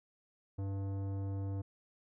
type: tone with tanh clipping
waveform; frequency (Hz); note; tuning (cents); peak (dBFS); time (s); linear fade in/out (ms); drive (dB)
sine; 98; G2; 0; -37; 0.58-1.62; 10; 15
effects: none